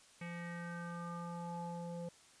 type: tone with low-pass filter sweep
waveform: square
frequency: 171.9 Hz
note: F3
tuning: 27 cents flat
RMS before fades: -44 dBFS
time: 0.21-2.09 s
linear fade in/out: 5 ms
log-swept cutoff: 2300 to 610 Hz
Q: 4.9
effects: white hiss -63 dBFS RMS until 2.4 s + resampled to 22050 Hz